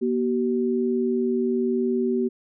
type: tone pair together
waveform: sine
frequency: 240 / 381 Hz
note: B3 / G4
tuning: -49 / -49 cents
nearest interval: minor sixth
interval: 800 cents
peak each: -23 dBFS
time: 0.01-2.29 s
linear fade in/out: 20 ms
effects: none